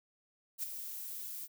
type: noise with ADSR envelope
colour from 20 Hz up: violet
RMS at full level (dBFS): -35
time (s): 0.58-1.48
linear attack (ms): 51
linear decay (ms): 14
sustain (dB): -8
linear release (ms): 43
effects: none